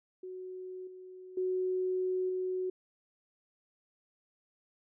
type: tone with level steps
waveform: sine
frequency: 370 Hz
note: F#4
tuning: in tune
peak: -40 / -46 / -29 / -31 dBFS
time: 0.23-2.7 s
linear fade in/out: 5 ms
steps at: 0.87 / 1.37 / 2.29 s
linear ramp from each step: 5 ms
effects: none